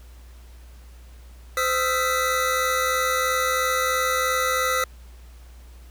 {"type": "tone cluster", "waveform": "square", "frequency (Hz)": [514, 1267, 1350, 1986], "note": ["C5", "D#6", "E6", "B6"], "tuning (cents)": [-31, 31, 41, 9], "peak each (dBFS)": -27, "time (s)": [1.57, 4.84], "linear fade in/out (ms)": 2, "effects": ["added 60 Hz sine -42 dBFS peak until 5.9 s", "pink hiss -55 dBFS RMS until 5.9 s"]}